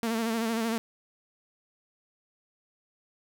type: tone with vibrato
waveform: sawtooth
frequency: 226.9 Hz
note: A#3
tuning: 47 cents flat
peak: -23 dBFS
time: 0.03-0.78 s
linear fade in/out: 0 ms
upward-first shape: sine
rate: 13 Hz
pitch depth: 50 cents each way
effects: none